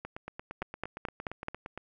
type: two click trains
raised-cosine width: 0.5 ms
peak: -18 / -24 dBFS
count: 5 / 16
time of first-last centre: 0.62-1.484 / 0.05-1.776 s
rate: 4.63 / 8.69 Hz
effects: none